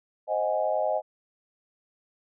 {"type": "chord", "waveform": "sine", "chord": "Ab dominant seventh", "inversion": "first", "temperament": "equal", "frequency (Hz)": [523.3, 622.3, 740, 830.6], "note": ["C5", "Eb5", "Gb5", "Ab5"], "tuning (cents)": [0, 0, 0, 0], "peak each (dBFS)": [-31, -26, -31, -31], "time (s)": [0.27, 1.02], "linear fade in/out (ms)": 50, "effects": []}